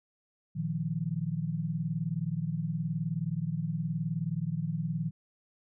sine chord, Bb suspended fourth, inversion none, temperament equal, 116.54 / 155.56 / 174.61 Hz, Bb2 / Eb3 / F3, 0 / 0 / 0 cents, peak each -38 / -32 / -34 dBFS, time 0.55-5.11 s, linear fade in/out 20 ms, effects none

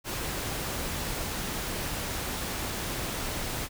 pink noise, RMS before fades -33 dBFS, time 0.04-3.69 s, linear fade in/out 50 ms, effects none

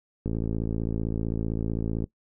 click train, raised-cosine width 3 ms, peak -16 dBFS, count 100, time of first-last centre 0.26-2.041 s, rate 55.6 Hz, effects noise-tail reverb RT60 0.1 s tail -19 dB re dry

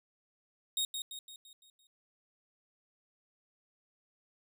sawtooth tone with echo, 3734 Hz, A#7, 2 cents sharp, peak -27 dBFS, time 0.77-0.85 s, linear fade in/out 2 ms, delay 170 ms, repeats 6, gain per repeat -6 dB, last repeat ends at 1.87 s, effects none

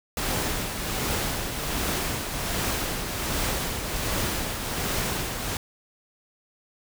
pink noise with tremolo, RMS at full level -26 dBFS, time 0.17-5.57 s, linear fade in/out 2 ms, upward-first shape triangle, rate 1.3 Hz, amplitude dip 50%, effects none

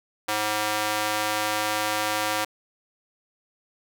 square tone with high-pass filter, 106.4 Hz, G#2, 42 cents sharp, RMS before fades -26 dBFS, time 0.28-2.45 s, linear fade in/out 10 ms, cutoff 720 Hz, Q 0.79, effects none

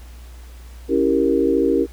sine chord, C# diminished seventh, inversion none, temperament equal, 277.2 / 329.6 / 392 / 466.2 Hz, C#4 / E4 / G4 / Bb4, 0 / 0 / 0 / 0 cents, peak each -20 dBFS, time 0.88-1.87 s, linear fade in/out 50 ms, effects added 60 Hz sine -36 dBFS peak until 1.92 s + pink hiss -49 dBFS RMS until 1.92 s

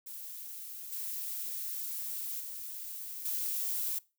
violet noise with level steps, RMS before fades -44 / -38 / -42 / -34 dBFS, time 0.06-3.99 s, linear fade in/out 10 ms, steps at 0.92 / 2.4 / 3.25 s, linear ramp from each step 5 ms, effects noise-tail reverb RT60 0.3 s tail -22 dB re dry

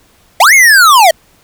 square linear two-way sweep, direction up then down, 610 to 2217 to 610 Hz, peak -3 dBFS, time 0.4-1.11 s, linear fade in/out 5 ms, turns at 0.54 s, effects pink hiss -48 dBFS RMS until 1.43 s

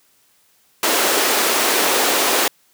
pink high-pass noise, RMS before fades -17 dBFS, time 0.83-2.48 s, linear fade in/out 2 ms, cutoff 320 Hz, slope 24 dB/octave, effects white hiss -58 dBFS RMS until 2.73 s + high-pass 80 Hz 12 dB/octave

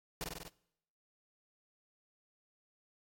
pink noise with echo, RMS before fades -39 dBFS, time 0.21-0.24 s, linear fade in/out 0 ms, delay 48 ms, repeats 5, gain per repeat -2 dB, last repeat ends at 0.48 s, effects noise-tail reverb RT60 0.8 s tail -23 dB re dry + AAC 64 kbps

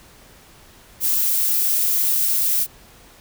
violet noise, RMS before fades -19 dBFS, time 1-2.67 s, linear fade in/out 50 ms, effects pink hiss -48 dBFS RMS until 3.2 s

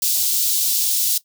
white high-pass noise, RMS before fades -19 dBFS, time 0.02-1.18 s, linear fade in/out 5 ms, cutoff 3700 Hz, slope 24 dB/octave, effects noise-tail reverb RT60 0.1 s tail -17 dB re dry

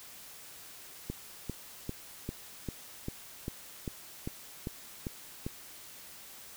click train, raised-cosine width 3 ms, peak -22 dBFS, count 12, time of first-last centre 1.1-5.465 s, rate 2.52 Hz, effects white hiss -50 dBFS RMS until 6.56 s

